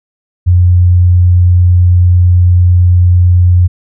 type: tone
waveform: sine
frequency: 89.1 Hz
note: F2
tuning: 35 cents sharp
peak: -3 dBFS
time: 0.46-3.68 s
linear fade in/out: 20 ms
effects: none